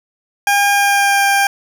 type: tone with pitch glide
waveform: 20% pulse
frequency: 807 to 796.3 Hz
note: G#5 to G5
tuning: -50 to +27 cents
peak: -6 dBFS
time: 0.47-1.47 s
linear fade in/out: 2 ms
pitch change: -23 cents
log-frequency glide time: 0.71-1.25 s
effects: none